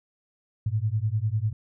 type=beating tone pair; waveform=sine; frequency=103.4 / 113.4 Hz; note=G#2 / A#2; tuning=-7 / -47 cents; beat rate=10 Hz; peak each=-26 dBFS; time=0.66-1.53 s; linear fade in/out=5 ms; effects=none